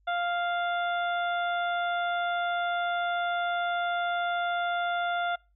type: harmonic tone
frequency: 698.5 Hz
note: F5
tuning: in tune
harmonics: 1 / 2 / 3 / 4 / 5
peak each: -28 / -31 / -43 / -48 / -40 dBFS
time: 0.07-5.36 s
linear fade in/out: 10 ms
effects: noise-tail reverb RT60 0.3 s tail -26 dB re dry + added 50 Hz sine -63 dBFS peak until 5.55 s